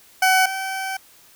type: tone pair in turn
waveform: 20% pulse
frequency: 753 / 767.5 Hz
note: F#5 / G5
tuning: +30 / -37 cents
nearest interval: unison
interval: 33 cents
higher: second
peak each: -9 / -20 dBFS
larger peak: first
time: 0.22-0.46 / 0.46-0.97 s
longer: second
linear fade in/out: 5 ms
effects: white hiss -51 dBFS RMS until 1.35 s